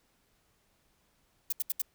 violet noise bursts, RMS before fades -30 dBFS, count 4, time 1.5-1.819 s, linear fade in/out 5 ms, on 25 ms, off 73 ms, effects pink hiss -71 dBFS RMS until 1.94 s

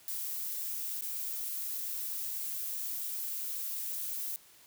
violet noise with dropouts, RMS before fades -37 dBFS, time 0.08-4.36 s, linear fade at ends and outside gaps 0 ms, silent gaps 1.009-1.022 s, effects white hiss -59 dBFS RMS until 4.66 s

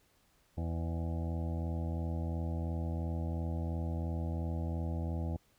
harmonic tone with a mistuned harmonic, 82.9 Hz, E2, 10 cents sharp, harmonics 1 / 2 / 3 / 4 / 6 / 7 / 8 / 9 / 10, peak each -34 / -40 / -44 / -46 / -50 / -51 / -52 / -53 / -54 dBFS, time 0.57-5.37 s, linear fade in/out 10 ms, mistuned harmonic 8, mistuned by -43 cents, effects pink hiss -70 dBFS RMS until 5.58 s

